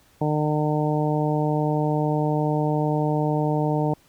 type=harmonic tone; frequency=151.2 Hz; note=D#3; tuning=49 cents flat; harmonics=1 / 2 / 3 / 4 / 5 / 6; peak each=-23 / -26 / -28 / -29 / -30 / -31 dBFS; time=0.21-3.94 s; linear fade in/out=5 ms; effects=pink hiss -58 dBFS RMS until 4.08 s